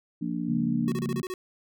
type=harmonic tone; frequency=58.27 Hz; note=A#1; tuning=in tune; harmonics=3 / 4 / 5; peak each=-32 / -32 / -32 dBFS; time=0.21-0.92 s; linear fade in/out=10 ms
type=chord; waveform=sine; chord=Bb minor seventh; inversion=first; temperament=equal; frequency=138.59 / 174.61 / 207.7 / 233.1 Hz; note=Db3 / F3 / Ab3 / Bb3; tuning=0 / 0 / 0 / 0 cents; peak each=-33 / -34 / -37 / -31 dBFS; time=0.48-1.22 s; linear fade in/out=10 ms
type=tone bursts; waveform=square; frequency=370 Hz; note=F#4; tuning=in tune; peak=-32 dBFS; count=7; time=0.88-1.339 s; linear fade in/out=0 ms; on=39 ms; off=31 ms
effects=none